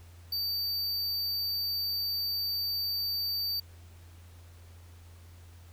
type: tone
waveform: square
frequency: 4617 Hz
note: D8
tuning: 30 cents flat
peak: -30 dBFS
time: 0.32-3.6 s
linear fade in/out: 5 ms
effects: added 86 Hz sine -49 dBFS peak until 5.72 s + pink hiss -60 dBFS RMS until 5.72 s